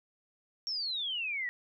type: exponential sweep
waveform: sine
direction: down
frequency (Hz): 5580 to 1890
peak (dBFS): -32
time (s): 0.67-1.49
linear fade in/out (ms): 0
effects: none